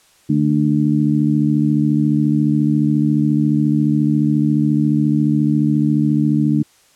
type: harmonic tone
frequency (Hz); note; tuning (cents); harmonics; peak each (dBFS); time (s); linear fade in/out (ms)
74.3; D2; +21; 2 / 3 / 4; -17 / -17 / -17; 0.29-6.63; 10
effects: white hiss -53 dBFS RMS until 6.95 s + low-pass 10000 Hz 12 dB/octave